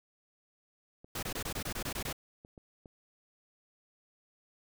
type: clicks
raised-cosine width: 2 ms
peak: -37 dBFS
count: 7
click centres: 1.045 / 1.38 / 1.805 / 2.026 / 2.449 / 2.578 / 2.858 s
type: noise bursts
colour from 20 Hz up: pink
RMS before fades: -37 dBFS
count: 10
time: 1.15-2.128 s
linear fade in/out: 5 ms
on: 78 ms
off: 22 ms
effects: none